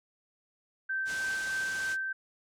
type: tone with tremolo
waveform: sine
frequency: 1555 Hz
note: G6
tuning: 14 cents flat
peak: -29 dBFS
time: 0.89-2.13 s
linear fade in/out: 10 ms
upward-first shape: sine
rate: 3.2 Hz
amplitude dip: 25%
type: low-pass noise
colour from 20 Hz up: white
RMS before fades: -43 dBFS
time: 1.05-1.97 s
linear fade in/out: 50 ms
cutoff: 8200 Hz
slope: 24 dB/octave
effects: none